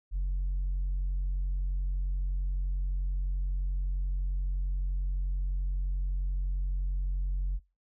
sine tone, 45.78 Hz, F#1, 18 cents flat, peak -25 dBFS, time 0.11-7.6 s, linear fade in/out 50 ms, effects noise-tail reverb RT60 0.3 s tail -26 dB re dry + tanh soft clip ceiling -26 dBFS

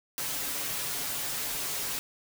white noise with comb filter, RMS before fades -33 dBFS, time 0.18-1.99 s, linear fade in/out 0 ms, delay 7 ms, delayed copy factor +0.55, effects none

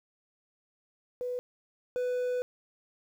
sine / triangle tone pair in turn, 495.2 / 497 Hz, B4 / B4, +5 / +11 cents, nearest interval unison, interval 6 cents, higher second, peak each -31 / -26 dBFS, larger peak second, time 1.21-1.39 / 1.96-2.42 s, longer second, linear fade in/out 0 ms, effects 10-bit

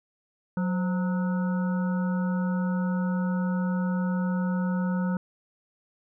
harmonic tone with a mistuned harmonic, 183.6 Hz, F#3, 13 cents flat, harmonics 1 / 3 / 5 / 7 / 8, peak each -24 / -37 / -39 / -42 / -41 dBFS, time 0.57-5.17 s, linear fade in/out 2 ms, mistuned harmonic 3, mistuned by -92 cents, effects none

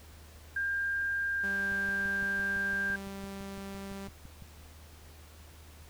sine tone with pitch glide, 1600 to 1589.9 Hz, G6 to G6, +35 to +24 cents, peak -29 dBFS, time 0.56-2.96 s, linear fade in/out 5 ms, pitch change -11 cents, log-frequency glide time 1.28-1.67 s
sawtooth tone, 196.3 Hz, G3, 3 cents sharp, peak -36 dBFS, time 1.43-4.08 s, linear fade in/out 10 ms
click train, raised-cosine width 5 ms, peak -35 dBFS, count 17, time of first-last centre 1.72-4.423 s, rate 5.92 Hz
effects added 77 Hz sine -51 dBFS peak until 5.89 s + pink hiss -56 dBFS RMS until 5.89 s

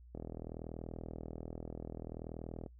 click train, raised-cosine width 2 ms, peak -30 dBFS, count 103, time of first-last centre 0.15-2.662 s, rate 40.6 Hz, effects noise-tail reverb RT60 0.1 s tail -23 dB re dry + added 60 Hz sine -54 dBFS peak until 2.79 s

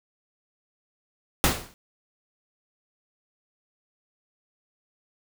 pink noise with exponential decay, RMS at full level -17 dBFS, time 1.44-1.74 s, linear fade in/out 0 ms, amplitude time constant 64 ms, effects none

